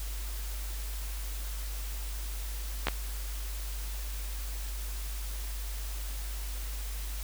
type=clicks; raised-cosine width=0.3 ms; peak=-11 dBFS; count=2; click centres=2.87 / 2.884 s; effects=added 50 Hz sine -34 dBFS peak until 7.23 s + white hiss -44 dBFS RMS until 7.23 s